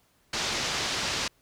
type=low-pass noise; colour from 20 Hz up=white; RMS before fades=-30 dBFS; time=0.33-1.28 s; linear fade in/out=5 ms; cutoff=5900 Hz; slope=24 dB/octave; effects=pink hiss -66 dBFS RMS until 1.41 s